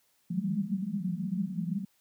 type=band-pass noise; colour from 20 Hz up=white; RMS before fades=-32 dBFS; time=0.3-1.85 s; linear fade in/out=10 ms; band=170 to 210 Hz; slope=96 dB/octave; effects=white hiss -70 dBFS RMS until 2 s + high-pass 60 Hz 12 dB/octave